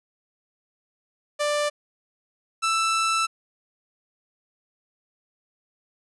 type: tone pair in turn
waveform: sawtooth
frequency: 590 / 1324.5 Hz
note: D5 / E6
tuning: +8 / +8 cents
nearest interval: octave + major second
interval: 1400 cents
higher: second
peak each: -18 / -17 dBFS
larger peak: second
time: 1.39-1.7 / 2.62-3.27 s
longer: second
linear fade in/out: 20 ms
effects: resampled to 24000 Hz